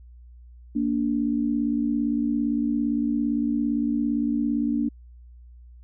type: tone pair together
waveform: sine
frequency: 232.4 / 290 Hz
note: A#3 / D4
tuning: -5 / -22 cents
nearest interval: major third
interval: 383 cents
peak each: -24 / -24 dBFS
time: 0.75-4.89 s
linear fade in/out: 10 ms
effects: added 60 Hz sine -44 dBFS peak until 5.83 s